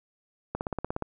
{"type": "click train", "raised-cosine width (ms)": 1, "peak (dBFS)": -16, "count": 9, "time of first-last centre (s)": [0.55, 1.023], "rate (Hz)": 16.9, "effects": []}